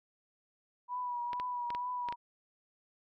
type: tone with vibrato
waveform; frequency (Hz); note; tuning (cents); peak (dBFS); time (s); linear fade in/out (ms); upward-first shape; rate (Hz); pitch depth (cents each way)
sine; 977; B5; -19; -34; 0.88-2.16; 50; triangle; 2.2; 39
type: clicks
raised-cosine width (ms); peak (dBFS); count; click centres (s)
0.3; -25; 6; 1.332 / 1.399 / 1.704 / 1.749 / 2.087 / 2.125
effects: none